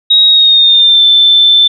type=tone with pitch glide; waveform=sine; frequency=3793 to 3539 Hz; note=A#7 to A7; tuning=+29 to +9 cents; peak=-3 dBFS; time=0.1-1.68 s; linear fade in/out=10 ms; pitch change=-120 cents; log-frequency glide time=0.26-1.04 s; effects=none

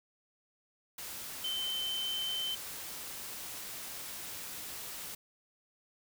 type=tone in noise; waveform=sine; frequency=3082 Hz; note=G7; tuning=30 cents flat; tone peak=-33 dBFS; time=1.44-2.55 s; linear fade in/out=5 ms; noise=white; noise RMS=-43 dBFS; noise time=0.98-5.15 s; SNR=+7 dB; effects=none

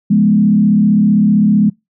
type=tone with frequency modulation; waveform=sine; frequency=207.7 Hz; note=G#3; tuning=in tune; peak=-7 dBFS; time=0.1-1.7 s; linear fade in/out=10 ms; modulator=35.5 Hz; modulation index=0.87; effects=noise-tail reverb RT60 0.2 s tail -25 dB re dry

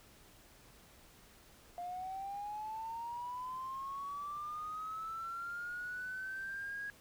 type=linear sweep; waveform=triangle; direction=up; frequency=698.5 to 1655 Hz; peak=-36 dBFS; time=1.78-6.9 s; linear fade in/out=0 ms; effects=tanh soft clip ceiling -37 dBFS + pink hiss -61 dBFS RMS until 7 s

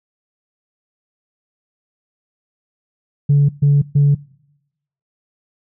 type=tone bursts; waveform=sine; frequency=143.1 Hz; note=D3; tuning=45 cents flat; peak=-7 dBFS; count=3; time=3.29-4.15 s; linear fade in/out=10 ms; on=200 ms; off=130 ms; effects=noise-tail reverb RT60 0.9 s tail -24 dB re dry + tanh soft clip ceiling -6 dBFS

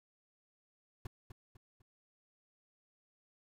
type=noise with echo; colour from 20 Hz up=brown; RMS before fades=-40 dBFS; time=1.05-1.07 s; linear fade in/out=5 ms; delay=250 ms; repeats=3; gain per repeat=-8 dB; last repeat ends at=1.82 s; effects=none

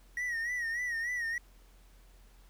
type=tone with vibrato; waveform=triangle; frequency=1900 Hz; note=A#6; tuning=33 cents sharp; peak=-30 dBFS; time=0.17-1.38 s; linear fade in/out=2 ms; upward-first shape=sine; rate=3.4 Hz; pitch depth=81 cents each way; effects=added 43 Hz sine -56 dBFS peak until 2.49 s + pink hiss -65 dBFS RMS until 2.49 s

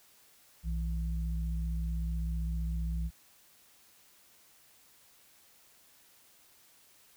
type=tone pair together; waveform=sine; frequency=60.2 / 165.04 Hz; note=B1 / E3; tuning=-44 / +2 cents; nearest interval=octave + perfect fourth; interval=1746 cents; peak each=-31 / -38 dBFS; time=0.63-3.11 s; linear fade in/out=50 ms; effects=white hiss -62 dBFS RMS until 7.16 s

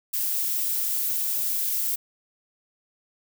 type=noise; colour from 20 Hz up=violet; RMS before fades=-26 dBFS; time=0.13-1.96 s; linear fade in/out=10 ms; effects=none

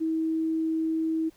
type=tone; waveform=sine; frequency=321.3 Hz; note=E4; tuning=44 cents flat; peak=-24 dBFS; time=0-1.3 s; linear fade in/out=20 ms; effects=pink hiss -61 dBFS RMS until 1.36 s

